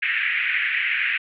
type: band-pass noise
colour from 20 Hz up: pink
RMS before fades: -23 dBFS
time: 0.02-1.18 s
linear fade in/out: 10 ms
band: 1700 to 2600 Hz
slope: 48 dB/octave
effects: none